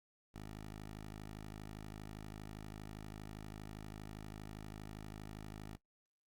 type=tone; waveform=10% pulse; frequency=52.5 Hz; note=G#1; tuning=19 cents sharp; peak=-39 dBFS; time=0.34-5.77 s; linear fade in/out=10 ms; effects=noise-tail reverb RT60 0.1 s tail -19 dB re dry + Opus 48 kbps